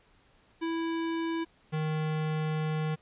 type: tone pair in turn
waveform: square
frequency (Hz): 329.6 / 155.55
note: E4 / D#3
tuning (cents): 0 / 0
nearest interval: octave + minor second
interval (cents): 1300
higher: first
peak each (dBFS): -30 / -29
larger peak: second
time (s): 0.61-1.45 / 1.72-2.96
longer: second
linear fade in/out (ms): 20
effects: pink hiss -64 dBFS RMS until 3.01 s + resampled to 8000 Hz